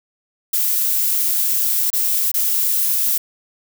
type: noise with dropouts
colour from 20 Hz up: violet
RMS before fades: -18 dBFS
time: 0.53-3.18 s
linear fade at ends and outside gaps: 5 ms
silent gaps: 1.903-1.93 / 2.316-2.34 s
effects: none